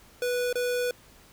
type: tone with dropouts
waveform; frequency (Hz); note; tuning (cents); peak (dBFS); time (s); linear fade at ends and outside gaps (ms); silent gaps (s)
square; 491.5; B4; -8; -26; 0.22-0.91; 2; 0.528-0.555
effects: pink hiss -55 dBFS RMS until 1.32 s